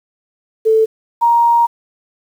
sine tone pair in turn, 441.5 / 938.5 Hz, A4 / A#5, +6 / +11 cents, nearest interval octave + minor second, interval 1305 cents, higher second, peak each -8 dBFS, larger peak neither, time 0.65-0.86 / 1.21-1.67 s, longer second, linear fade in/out 20 ms, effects 7-bit

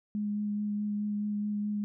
sine tone with vibrato, 207.8 Hz, G#3, 1 cent sharp, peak -29 dBFS, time 0.15-1.84 s, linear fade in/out 0 ms, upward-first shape sine, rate 4.7 Hz, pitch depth 12 cents each way, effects none

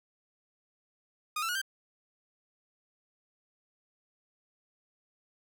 sawtooth tone with pitch steps, 1232 / 1335.8 / 1448.3 / 1570.3 Hz, D#6 / E6 / F#6 / G6, -17 / +23 / -37 / +3 cents, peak -27 dBFS, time 1.36-1.616 s, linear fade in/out 5 ms, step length 64 ms, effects none

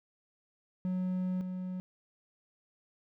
triangle tone pair in turn, 183.8 / 183.8 Hz, F#3 / F#3, -11 / -11 cents, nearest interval unison, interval 0 cents, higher neither, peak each -28 / -33 dBFS, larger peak first, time 0.85-1.41 / 1.41-1.8 s, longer first, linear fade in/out 0 ms, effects none

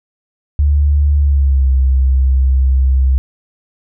sine tone with pitch glide, 72.5 to 65.72 Hz, D2 to C2, -22 to +8 cents, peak -8 dBFS, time 0.59-3.18 s, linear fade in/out 0 ms, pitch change -170 cents, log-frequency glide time 1.17-1.7 s, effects none

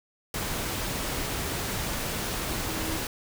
sine tone in noise, 320 Hz, D#4, 49 cents sharp, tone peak -37 dBFS, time 2.67-2.97 s, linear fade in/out 2 ms, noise pink, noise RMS -31 dBFS, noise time 0.34-3.07 s, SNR -9 dB, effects none

